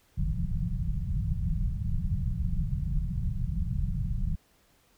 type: low-pass noise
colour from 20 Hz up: pink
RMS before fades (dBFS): -29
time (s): 0.17-4.36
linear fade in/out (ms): 10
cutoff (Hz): 190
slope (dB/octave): 96
effects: pink hiss -65 dBFS RMS until 4.97 s